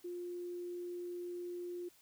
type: tone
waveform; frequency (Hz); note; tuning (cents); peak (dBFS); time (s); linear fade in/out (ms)
sine; 352.5; F4; +16; -40; 0.04-1.89; 10
effects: white hiss -66 dBFS RMS until 2.01 s